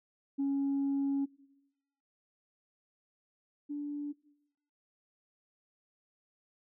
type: tone pair in turn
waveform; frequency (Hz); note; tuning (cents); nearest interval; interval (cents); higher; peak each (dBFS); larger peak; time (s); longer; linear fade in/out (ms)
sine; 277.2 / 290.9; C#4 / D4; 0 / -16; minor second; 84; second; -27 / -34; first; 0.38-1.26 / 3.69-4.13; first; 20
effects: noise-tail reverb RT60 0.9 s tail -21 dB re dry + tanh soft clip ceiling -26 dBFS